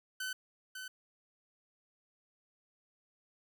sawtooth tone with echo, 1517 Hz, F#6, 43 cents sharp, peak -33 dBFS, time 0.2-0.33 s, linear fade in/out 5 ms, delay 550 ms, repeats 1, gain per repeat -6 dB, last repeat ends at 0.88 s, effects none

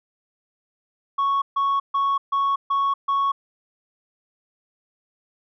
sine tone bursts, 1108.7 Hz, C#6, in tune, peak -16 dBFS, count 6, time 1.18-3.32 s, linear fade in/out 10 ms, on 240 ms, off 140 ms, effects tanh soft clip ceiling -17 dBFS

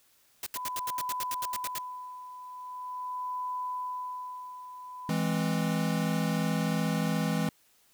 white noise bursts, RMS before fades -35 dBFS, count 13, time 0.43-1.784 s, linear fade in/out 2 ms, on 34 ms, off 76 ms
sine tone with tremolo, 1000 Hz, B5, 21 cents sharp, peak -31 dBFS, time 0.56-5.1 s, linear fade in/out 0 ms, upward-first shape sine, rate 0.42 Hz, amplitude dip 70%
square chord, E augmented, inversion none, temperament equal, 164.81 / 207.7 / 261.6 Hz, E3 / G#3 / B#3, 0 / 0 / 0 cents, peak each -30 / -32 / -35 dBFS, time 5.09-7.49 s, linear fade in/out 2 ms
effects white hiss -65 dBFS RMS until 7.93 s

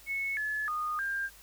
sine tone with pitch steps, 2200 / 1716 / 1229 / 1597 Hz, C#7 / A6 / D#6 / G6, -14 / -44 / -22 / +32 cents, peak -30 dBFS, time 0.06-1.3 s, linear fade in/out 50 ms, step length 310 ms, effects added 50 Hz sine -59 dBFS peak until 1.42 s + white hiss -55 dBFS RMS until 1.42 s

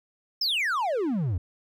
triangle exponential sweep, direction down, 5440 to 79.8 Hz, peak -22 dBFS, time 0.41-1.38 s, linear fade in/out 5 ms, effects none

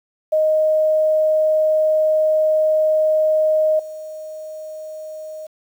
sine tone with level steps, 622.3 Hz, D#5, in tune, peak -13 / -29 dBFS, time 0.32-5.47 s, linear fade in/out 10 ms, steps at 3.79 s, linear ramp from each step 5 ms, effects 8-bit

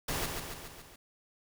pink noise with echo, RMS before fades -34 dBFS, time 0.08-0.26 s, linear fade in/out 5 ms, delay 140 ms, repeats 5, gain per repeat -4 dB, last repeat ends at 0.96 s, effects none

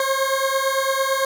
20% pulse beating tone pair, 533 / 541.9 Hz, C5 / C#5, +32 / -39 cents, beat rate 8.9 Hz, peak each -17 dBFS, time 0-1.25 s, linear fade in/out 2 ms, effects none

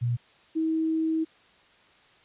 sine tone pair in turn, 120 / 320.4 Hz, B2 / E4, -49 / -49 cents, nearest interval octave + perfect fourth, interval 1700 cents, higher second, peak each -23 dBFS, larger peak neither, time 0.01-0.17 / 0.55-1.25 s, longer second, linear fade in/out 20 ms, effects white hiss -58 dBFS RMS until 2.24 s + resampled to 8000 Hz

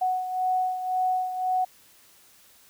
sine beating tone pair, 740 / 741.9 Hz, F#5 / F#5, 0 / +4 cents, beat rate 1.9 Hz, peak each -24 / -31 dBFS, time 0.01-1.65 s, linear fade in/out 10 ms, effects white hiss -56 dBFS RMS until 2.69 s

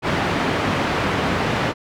pink band-pass noise, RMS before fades -21 dBFS, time 0.02-1.74 s, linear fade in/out 50 ms, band 110 to 2500 Hz, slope 12 dB/octave, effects none

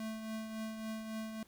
square tone with tremolo, 220 Hz, A3, in tune, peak -38 dBFS, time 0-1.43 s, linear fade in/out 2 ms, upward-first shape triangle, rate 3.6 Hz, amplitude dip 50%, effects pink hiss -66 dBFS RMS until 1.47 s

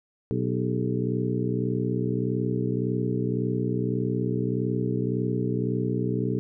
harmonic tone with a mistuned harmonic, 61.74 Hz, B1, in tune, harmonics 2 / 3 / 4 / 5 / 6 / 7, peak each -28 / -30 / -31 / -32 / -33 / -33 dBFS, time 0.31-6.39 s, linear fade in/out 0 ms, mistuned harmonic 6, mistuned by +89 cents, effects none

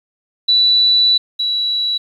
sine tone pair in turn, 3958 / 3922 Hz, B7 / B7, +3 / -13 cents, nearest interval unison, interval 16 cents, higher first, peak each -9 / -15 dBFS, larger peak first, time 0.48-1.18 / 1.39-1.98 s, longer first, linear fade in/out 10 ms, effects 8-bit

